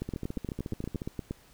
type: two click trains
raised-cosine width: 3 ms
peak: -22 / -20 dBFS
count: 14 / 12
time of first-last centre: 0.09-1.019 / 0.02-1.31 s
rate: 14 / 8.53 Hz
effects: pink hiss -59 dBFS RMS until 1.53 s